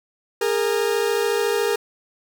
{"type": "tone pair together", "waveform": "40% pulse", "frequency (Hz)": [409.5, 463.3], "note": ["G#4", "A#4"], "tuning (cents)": [-24, -11], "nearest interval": "major second", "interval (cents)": 213, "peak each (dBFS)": -21, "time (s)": [0.41, 1.76], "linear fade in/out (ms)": 5, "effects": []}